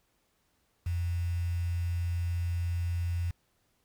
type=tone with quantisation; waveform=sine; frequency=86.6 Hz; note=F2; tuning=14 cents flat; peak=-28 dBFS; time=0.86-3.31 s; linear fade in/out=5 ms; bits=8; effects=pink hiss -73 dBFS RMS until 3.84 s